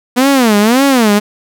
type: tone with vibrato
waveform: sawtooth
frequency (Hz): 238.8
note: A#3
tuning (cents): +42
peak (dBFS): -3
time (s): 0.16-1.2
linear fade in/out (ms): 20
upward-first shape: sine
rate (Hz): 1.8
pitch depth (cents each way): 270
effects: none